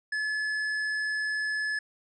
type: tone with tanh clipping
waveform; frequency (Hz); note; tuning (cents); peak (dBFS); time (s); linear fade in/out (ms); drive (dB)
sine; 1717; A6; -43; -29; 0.12-1.79; 5; 9
effects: resampled to 22050 Hz